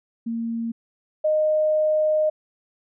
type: tone pair in turn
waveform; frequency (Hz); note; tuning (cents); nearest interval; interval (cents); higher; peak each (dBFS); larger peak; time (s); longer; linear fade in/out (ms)
sine; 230 / 616.7; A#3 / D#5; -23 / -16; octave + perfect fourth; 1707; second; -24 / -17; second; 0.26-0.72 / 1.24-2.3; second; 10
effects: none